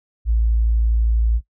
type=tone; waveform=sine; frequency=56.2 Hz; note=A1; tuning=37 cents sharp; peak=-14 dBFS; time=0.25-1.41 s; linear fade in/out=50 ms; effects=noise-tail reverb RT60 0.1 s tail -17 dB re dry